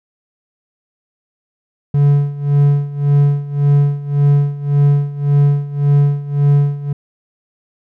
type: tone with tremolo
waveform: triangle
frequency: 143.3 Hz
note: D3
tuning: 42 cents flat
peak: -5 dBFS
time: 1.94-6.93 s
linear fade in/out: 5 ms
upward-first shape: sine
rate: 1.8 Hz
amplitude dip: 85%
effects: none